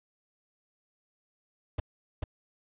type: noise with echo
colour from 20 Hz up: brown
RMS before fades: -28 dBFS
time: 1.78-1.8 s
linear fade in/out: 5 ms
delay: 440 ms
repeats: 1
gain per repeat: -2 dB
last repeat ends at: 2.24 s
effects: resampled to 8000 Hz